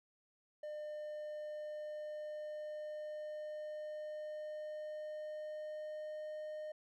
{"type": "tone with pitch glide", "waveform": "triangle", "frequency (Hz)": [603, 612.8], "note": ["D5", "D#5"], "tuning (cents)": [46, -27], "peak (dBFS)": -40, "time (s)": [0.63, 6.72], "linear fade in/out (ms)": 5, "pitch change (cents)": 27, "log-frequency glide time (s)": [0.79, 6.34], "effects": []}